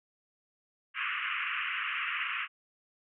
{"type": "band-pass noise", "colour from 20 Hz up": "white", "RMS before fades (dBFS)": -34, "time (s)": [0.94, 2.48], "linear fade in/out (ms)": 50, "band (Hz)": [1100, 2900], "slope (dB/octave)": 96, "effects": []}